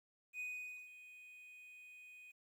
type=tone with ADSR envelope; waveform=triangle; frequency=2489 Hz; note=D#7; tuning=in tune; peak=-39 dBFS; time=0.33-2.32 s; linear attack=67 ms; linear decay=480 ms; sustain=-14 dB; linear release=13 ms; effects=12-bit